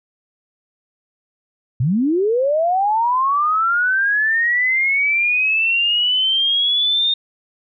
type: linear sweep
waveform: sine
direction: up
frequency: 110.4 to 3671 Hz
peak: -14 dBFS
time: 1.8-7.14 s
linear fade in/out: 5 ms
effects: none